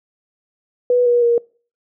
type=tone with pitch steps; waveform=sine; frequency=491.7 / 481.6 / 471.7 Hz; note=B4 / B4 / A#4; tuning=-8 / -44 / +20 cents; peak=-11 dBFS; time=0.9-1.38 s; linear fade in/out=2 ms; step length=160 ms; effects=noise-tail reverb RT60 0.4 s tail -25 dB re dry